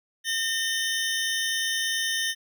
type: tone pair together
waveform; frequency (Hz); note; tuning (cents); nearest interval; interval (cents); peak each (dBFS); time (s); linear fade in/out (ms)
25% pulse; 1821 / 3058; A#6 / G7; -41 / -44; major sixth; 897; -23 / -26; 0.24-2.35; 50
effects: none